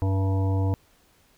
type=harmonic tone; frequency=96.2 Hz; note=G2; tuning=32 cents flat; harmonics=1 / 3 / 5 / 7 / 9 / 10; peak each=-21 / -31 / -35 / -38 / -40 / -41 dBFS; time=0.02-0.74 s; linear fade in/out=0 ms; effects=pink hiss -61 dBFS RMS until 1.37 s